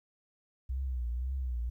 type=tone with vibrato; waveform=sine; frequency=62.6 Hz; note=B1; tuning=24 cents sharp; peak=-31 dBFS; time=0.69-1.7 s; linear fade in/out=10 ms; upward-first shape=triangle; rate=1.9 Hz; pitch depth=130 cents each way; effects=12-bit